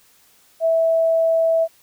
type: tone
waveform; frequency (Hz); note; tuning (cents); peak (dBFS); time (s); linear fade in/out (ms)
sine; 655; E5; -11; -14; 0.6-1.68; 50
effects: white hiss -55 dBFS RMS until 1.82 s